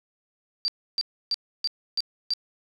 sine tone bursts, 4681 Hz, D8, 7 cents flat, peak -22 dBFS, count 6, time 0.65-2.336 s, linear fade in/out 0 ms, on 31 ms, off 300 ms, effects none

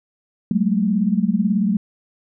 sine tone cluster, 185.8 / 204.9 / 222.7 Hz, F#3 / G#3 / A3, +7 / -23 / +21 cents, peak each -20 dBFS, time 0.51-1.77 s, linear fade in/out 2 ms, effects none

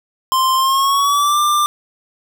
square tone with pitch glide, 1046.5 to 1188.3 Hz, C6 to D6, 0 to +20 cents, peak -13 dBFS, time 0.32-1.66 s, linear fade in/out 0 ms, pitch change +220 cents, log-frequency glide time 0.56-1.39 s, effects 8-bit

